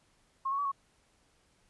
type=tone with pitch steps; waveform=sine; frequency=1075 / 1107 / 1143 / 1102 Hz; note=C6 / C#6 / D6 / C#6; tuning=+47 / -3 / -47 / -11 cents; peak=-29 dBFS; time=0.45-0.718 s; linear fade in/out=10 ms; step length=67 ms; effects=pink hiss -69 dBFS RMS until 1.69 s + resampled to 24000 Hz